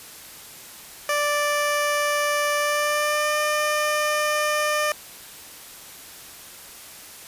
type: tone with pitch glide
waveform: 15% pulse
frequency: 587.3 to 601.4 Hz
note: D5 to D5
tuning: 0 to +41 cents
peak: -14 dBFS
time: 1.09-4.92 s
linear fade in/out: 2 ms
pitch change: +41 cents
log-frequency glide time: 2.58-3.34 s
effects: white hiss -42 dBFS RMS until 7.27 s + resampled to 32000 Hz